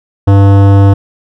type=tone with hard clipping; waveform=sine; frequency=99 Hz; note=G2; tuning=18 cents sharp; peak=-4 dBFS; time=0.27-0.94 s; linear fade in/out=10 ms; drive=17 dB; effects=none